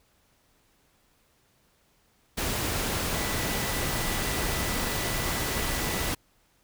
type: tone in noise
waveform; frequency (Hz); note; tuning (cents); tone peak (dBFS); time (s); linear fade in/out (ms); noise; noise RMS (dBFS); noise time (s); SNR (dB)
sine; 1975.5; B6; 0; -39; 3.14-6.12; 10; pink; -29; 2.37-6.15; -13
effects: pink hiss -66 dBFS RMS until 6.63 s